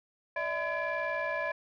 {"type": "tone cluster", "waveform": "sine", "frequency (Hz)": [588, 649, 1013, 1694, 2356], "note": ["D5", "E5", "B5", "G#6", "D7"], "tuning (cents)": [2, -27, 44, 34, 5], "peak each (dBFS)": [-35, -35, -36, -34, -39], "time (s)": [0.36, 1.52], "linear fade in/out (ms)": 5, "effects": ["tanh soft clip ceiling -24 dBFS"]}